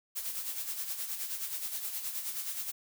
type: noise with tremolo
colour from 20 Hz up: blue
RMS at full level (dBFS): -35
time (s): 0.15-2.72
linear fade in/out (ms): 20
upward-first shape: sine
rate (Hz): 9.5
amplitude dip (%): 55
effects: none